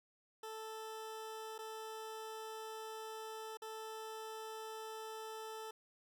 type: tone with dropouts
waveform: 20% pulse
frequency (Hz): 440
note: A4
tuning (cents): 0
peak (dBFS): -40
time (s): 0.43-5.71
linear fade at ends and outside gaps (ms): 5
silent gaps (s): 1.581-1.588 / 3.572-3.619
effects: none